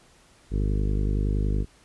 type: harmonic tone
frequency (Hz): 50.7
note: G#1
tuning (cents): -41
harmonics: 1 / 2 / 3 / 4 / 5 / 6 / 7 / 8 / 9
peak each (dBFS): -23 / -29 / -33 / -35 / -37 / -39 / -40 / -41 / -42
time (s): 0.5-1.66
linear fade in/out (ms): 50
effects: pink hiss -57 dBFS RMS until 1.84 s + resampled to 24000 Hz

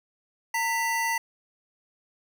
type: tone pair together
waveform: square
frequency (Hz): 915.2 / 1975.5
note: A#5 / B6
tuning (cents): -32 / 0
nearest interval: octave + minor second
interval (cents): 1332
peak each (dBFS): -28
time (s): 0.54-1.18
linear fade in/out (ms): 5
effects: none

